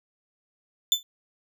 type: tone with exponential decay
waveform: 35% pulse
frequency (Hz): 3520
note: A7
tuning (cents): 0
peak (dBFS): -12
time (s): 0.92-1.03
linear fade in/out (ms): 1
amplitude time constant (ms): 23
effects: none